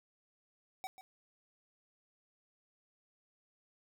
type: tone with echo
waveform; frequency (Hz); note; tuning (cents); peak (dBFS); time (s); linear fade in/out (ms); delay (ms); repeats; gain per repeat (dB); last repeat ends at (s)
square; 760; F#5; +46; -40; 0.84-0.87; 0; 140; 1; -12; 1.01
effects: none